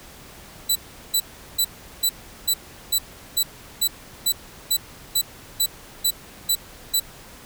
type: tone bursts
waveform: 15% pulse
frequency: 3972 Hz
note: B7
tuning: 9 cents sharp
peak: -10 dBFS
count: 15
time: 0.69-7 s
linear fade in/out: 10 ms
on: 66 ms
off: 380 ms
effects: pink hiss -44 dBFS RMS until 7.45 s